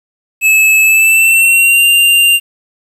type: tone with pitch glide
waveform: square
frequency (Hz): 2600 to 2787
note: E7 to F7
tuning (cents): -24 to -4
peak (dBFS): -6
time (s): 0.41-2.4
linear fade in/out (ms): 50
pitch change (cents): +120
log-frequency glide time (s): 0.82-1.86
effects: 7-bit